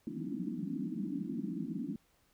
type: band-pass noise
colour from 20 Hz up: white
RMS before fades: -38 dBFS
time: 0.07-1.96 s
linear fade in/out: 2 ms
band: 160 to 320 Hz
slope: 96 dB/octave
effects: pink hiss -71 dBFS RMS until 2.33 s